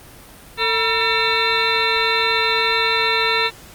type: harmonic tone with a mistuned harmonic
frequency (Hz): 449.6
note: A4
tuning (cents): +37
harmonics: 1 / 2 / 3 / 4 / 5 / 6 / 8 / 9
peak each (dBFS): -24 / -24 / -24 / -24 / -24 / -24 / -24 / -24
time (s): 0.57-3.51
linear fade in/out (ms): 50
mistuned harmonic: 2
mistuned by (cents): +110
effects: pink hiss -42 dBFS RMS until 3.74 s + Opus 32 kbps